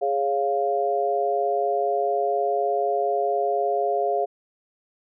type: chord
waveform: sine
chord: Db major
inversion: second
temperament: equal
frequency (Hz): 415.3 / 554.4 / 698.5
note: Ab4 / Db5 / F5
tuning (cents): 0 / 0 / 0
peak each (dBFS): -25 / -27 / -23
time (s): 0.01-4.26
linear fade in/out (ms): 20
effects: none